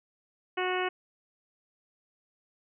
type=harmonic tone; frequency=366.9 Hz; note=F#4; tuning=15 cents flat; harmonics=1 / 2 / 3 / 4 / 5 / 6 / 7 / 8; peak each=-31 / -34 / -36 / -37 / -38 / -39 / -39 / -40 dBFS; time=0.57-0.89 s; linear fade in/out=10 ms; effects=none